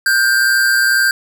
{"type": "tone pair together", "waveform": "square", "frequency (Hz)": [1456, 1578], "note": ["F#6", "G6"], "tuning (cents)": [-28, 11], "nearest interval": "minor second", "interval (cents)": 139, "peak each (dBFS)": [-20, -12], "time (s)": [0.06, 1.11], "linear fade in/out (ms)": 2, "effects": []}